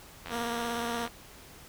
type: click train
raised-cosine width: 0.3 ms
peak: -23 dBFS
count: 70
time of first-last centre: 0.26-1.076 s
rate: 84.6 Hz
type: tone with vibrato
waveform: 10% pulse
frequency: 235 Hz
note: A#3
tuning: 14 cents sharp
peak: -23 dBFS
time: 0.29-1.09 s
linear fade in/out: 50 ms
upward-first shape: triangle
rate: 17 Hz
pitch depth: 27 cents each way
effects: pink hiss -51 dBFS RMS until 1.68 s